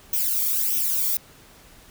violet noise with flanger, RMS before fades -23 dBFS, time 0.13-1.17 s, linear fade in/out 2 ms, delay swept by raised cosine 0.34 to 0.91 ms, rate 1.6 Hz, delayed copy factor +0.7, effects pink hiss -50 dBFS RMS until 1.9 s

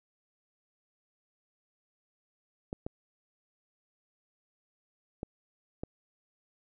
clicks, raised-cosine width 2 ms, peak -22 dBFS, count 4, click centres 2.729 / 2.865 / 5.231 / 5.835 s, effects none

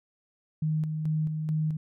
sine tone with tremolo, 155.56 Hz, D#3, in tune, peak -24 dBFS, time 0.62-1.77 s, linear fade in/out 5 ms, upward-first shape square, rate 2.3 Hz, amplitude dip 40%, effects none

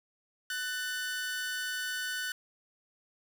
sawtooth tone pair together, 1494 / 1790 Hz, F#6 / A6, +16 / +29 cents, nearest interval minor third, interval 313 cents, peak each -30 / -38 dBFS, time 0.5-2.32 s, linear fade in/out 2 ms, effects none

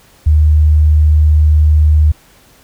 sine tone, 76.3 Hz, D#2, 33 cents flat, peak -5 dBFS, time 0.26-2.12 s, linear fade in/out 10 ms, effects pink hiss -46 dBFS RMS until 2.63 s

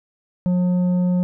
sine tone with tanh clipping, 179.7 Hz, F3, 50 cents sharp, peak -17 dBFS, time 0.46-1.23 s, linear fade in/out 0 ms, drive 7 dB, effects none

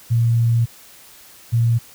sine tone pair in turn, 116.54 / 116.54 Hz, A#2 / A#2, 0 / 0 cents, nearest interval unison, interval 0 cents, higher neither, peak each -13 dBFS, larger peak neither, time 0.1-0.66 / 1.52-1.79 s, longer first, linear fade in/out 20 ms, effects white hiss -45 dBFS RMS until 1.94 s

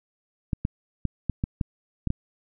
clicks, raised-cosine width 5 ms, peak -12 dBFS, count 8, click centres 0.532 / 0.651 / 1.053 / 1.297 / 1.439 / 1.612 / 2.073 / 2.104 s, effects none

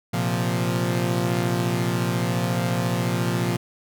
sawtooth chord, Bb suspended second, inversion none, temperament equal, 116.54 / 130.81 / 174.61 Hz, Bb2 / C3 / F3, 0 / 0 / 0 cents, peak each -21 / -24 / -21 dBFS, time 0.13-3.57 s, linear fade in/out 10 ms, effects none

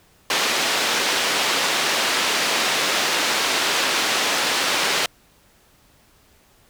white band-pass noise, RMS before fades -21 dBFS, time 0.3-5.06 s, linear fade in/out 2 ms, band 280 to 4200 Hz, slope 12 dB/octave, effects pink hiss -56 dBFS RMS until 6.69 s

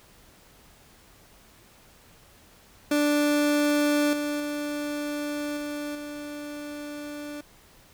30% pulse tone with level steps, 293.7 Hz, D4, in tune, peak -18 / -24 / -26 / -28 / -32 dBFS, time 2.91-7.41 s, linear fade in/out 5 ms, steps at 4.13 / 4.4 / 5.57 / 5.95 s, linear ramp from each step 2 ms, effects pink hiss -55 dBFS RMS until 7.93 s

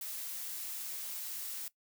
blue noise, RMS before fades -41 dBFS, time 0.01-1.68 s, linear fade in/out 2 ms, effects noise-tail reverb RT60 0.1 s tail -18 dB re dry

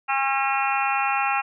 harmonic tone, 271.1 Hz, C#4, 38 cents flat, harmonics 3 / 4 / 5 / 6 / 7 / 8 / 9 / 10, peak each -24 / -29 / -27 / -35 / -34 / -39 / -29 / -29 dBFS, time 0.08-1.42 s, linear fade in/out 20 ms, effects none

